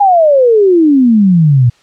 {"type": "exponential sweep", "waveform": "sine", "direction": "down", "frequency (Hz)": [830.6, 116.54], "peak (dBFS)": -4, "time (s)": [0, 1.7], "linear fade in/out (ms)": 10, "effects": ["white hiss -49 dBFS RMS until 1.82 s", "low-pass 5000 Hz 12 dB/octave"]}